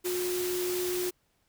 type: tone in noise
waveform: sine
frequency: 360.3 Hz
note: F#4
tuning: 46 cents flat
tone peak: -29 dBFS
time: 0.04-1.11 s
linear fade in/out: 20 ms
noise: white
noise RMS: -36 dBFS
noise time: 0.04-1.11 s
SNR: +4 dB
effects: pink hiss -72 dBFS RMS until 1.48 s